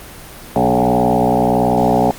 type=tone with frequency modulation; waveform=sine; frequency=488.8 Hz; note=B4; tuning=18 cents flat; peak=-10 dBFS; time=0.56-2.11 s; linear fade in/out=0 ms; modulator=61.4 Hz; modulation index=5.6; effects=pink hiss -35 dBFS RMS until 2.18 s + Opus 32 kbps